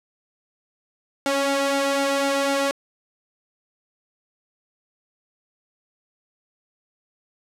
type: tone with flanger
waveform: sawtooth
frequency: 277.2 Hz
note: C#4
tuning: in tune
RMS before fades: -22 dBFS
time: 1.26-2.71 s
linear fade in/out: 0 ms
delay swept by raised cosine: 1.4 to 2.1 ms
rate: 4 Hz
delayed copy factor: +0.7
effects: low-pass 10000 Hz 12 dB/octave + 9-bit